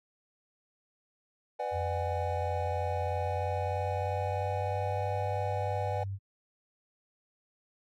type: chord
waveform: triangle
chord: G# half-diminished seventh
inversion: first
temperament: just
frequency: 498.4 / 598 / 747.5 / 830.6 Hz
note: B4 / D5 / F#5 / G#5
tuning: +16 / +31 / +17 / 0 cents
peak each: -35 dBFS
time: 1.59-6.04 s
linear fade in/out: 10 ms
type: tone with pitch glide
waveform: sine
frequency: 88.3 to 97.97 Hz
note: F2 to G2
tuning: +20 to -1 cents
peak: -33 dBFS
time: 1.71-6.19 s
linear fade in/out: 50 ms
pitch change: +179 cents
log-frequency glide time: 2.67-5.13 s
effects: AAC 48 kbps